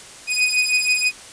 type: beating tone pair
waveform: sawtooth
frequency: 2489 / 2495.2 Hz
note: D#7 / D#7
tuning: 0 / +4 cents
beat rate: 6.2 Hz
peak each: -16 dBFS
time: 0.27-1.12 s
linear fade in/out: 50 ms
effects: white hiss -40 dBFS RMS until 1.32 s + resampled to 22050 Hz